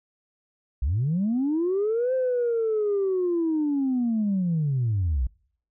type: linear two-way sweep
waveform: sine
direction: up then down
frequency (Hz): 55.4 to 523.3 to 55.4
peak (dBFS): -20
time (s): 0.82-5.27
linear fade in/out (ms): 5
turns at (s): 2.14
effects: noise-tail reverb RT60 0.6 s tail -26 dB re dry + tanh soft clip ceiling -18 dBFS